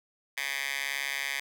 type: tone with high-pass filter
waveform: 10% pulse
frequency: 138.59 Hz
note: C#3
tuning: in tune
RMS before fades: -33 dBFS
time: 0.37-1.4 s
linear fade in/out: 5 ms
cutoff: 2000 Hz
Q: 2.2
effects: none